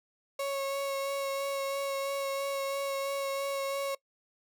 35% pulse tone with vibrato, 551 Hz, C#5, 11 cents flat, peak -29 dBFS, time 0.39-3.95 s, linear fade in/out 5 ms, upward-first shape sine, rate 3 Hz, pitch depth 14 cents each way, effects noise-tail reverb RT60 0.1 s tail -22 dB re dry

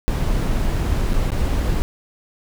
brown noise with dropouts, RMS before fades -19 dBFS, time 0.08-1.82 s, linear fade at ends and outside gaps 0 ms, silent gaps 1.133-1.14 / 1.304-1.319 s, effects none

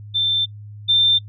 sine tone pair in turn, 3560 / 3579 Hz, A7 / A7, +20 / +29 cents, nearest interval unison, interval 9 cents, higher second, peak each -16 / -12 dBFS, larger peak second, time 0.14-0.46 / 0.88-1.19 s, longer first, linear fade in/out 20 ms, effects noise-tail reverb RT60 0.1 s tail -25 dB re dry + added 104 Hz sine -34 dBFS peak until 1.28 s

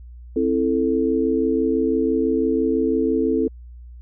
sine chord, A minor, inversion first, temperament just, 264 / 330 / 440 Hz, C4 / E4 / A4, +16 / +2 / 0 cents, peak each -21 / -22 / -21 dBFS, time 0.36-3.48 s, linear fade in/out 5 ms, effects added 60 Hz sine -37 dBFS peak until 4.01 s

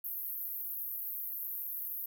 white band-pass noise, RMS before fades -39 dBFS, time 0.04-2.06 s, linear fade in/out 5 ms, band 12000 to 16000 Hz, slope 96 dB/octave, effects none

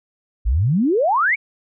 sine exponential sweep, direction up, 49 to 2349 Hz, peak -14 dBFS, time 0.45-1.36 s, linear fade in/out 20 ms, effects none

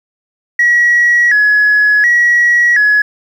sine tone with vibrato, 1800 Hz, A6, 39 cents sharp, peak -5 dBFS, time 0.59-3.02 s, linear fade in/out 5 ms, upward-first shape square, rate 0.69 Hz, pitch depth 110 cents each way, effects tanh soft clip ceiling -3 dBFS + 7-bit

